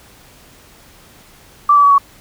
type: tone with pitch steps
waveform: sine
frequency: 1168 / 1151.9 / 1136.1 / 1120.4 Hz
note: D6 / D6 / C#6 / C#6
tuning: -10 / -34 / +42 / +18 cents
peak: -6 dBFS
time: 1.69-1.982 s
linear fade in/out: 5 ms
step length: 73 ms
effects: pink hiss -45 dBFS RMS until 2.2 s